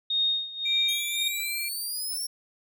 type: tone with tremolo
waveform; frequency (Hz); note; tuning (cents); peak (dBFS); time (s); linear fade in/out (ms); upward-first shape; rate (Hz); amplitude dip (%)
sine; 3707; A#7; -10; -21; 0.1-1.28; 5; sine; 1.8; 85
type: tone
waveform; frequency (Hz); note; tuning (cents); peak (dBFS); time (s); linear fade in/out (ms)
triangle; 2349; D7; 0; -30; 0.65-1.69; 10
type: exponential sweep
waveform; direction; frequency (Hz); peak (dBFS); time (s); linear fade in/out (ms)
10% pulse; up; 3210 to 5540; -24; 0.88-2.27; 10
effects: none